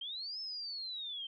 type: linear two-way sweep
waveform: sine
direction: up then down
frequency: 3100 to 5280 to 3100 Hz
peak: -39 dBFS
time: 0.01-1.27 s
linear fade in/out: 5 ms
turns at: 0.4 s
effects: none